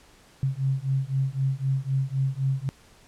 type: beating tone pair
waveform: sine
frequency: 132.7 / 136.6 Hz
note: C3 / C#3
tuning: +25 / -25 cents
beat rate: 3.9 Hz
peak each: -26 dBFS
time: 0.43-2.69 s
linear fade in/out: 0 ms
effects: pink hiss -55 dBFS RMS until 3.07 s + low-pass 10000 Hz 12 dB/octave